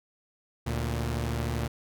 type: tone pair together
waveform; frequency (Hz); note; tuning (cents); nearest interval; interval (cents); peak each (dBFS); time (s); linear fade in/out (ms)
sawtooth; 73.42 / 116.54; D2 / A#2; 0 / 0; minor sixth; 800; -27; 0.66-1.68; 10
effects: none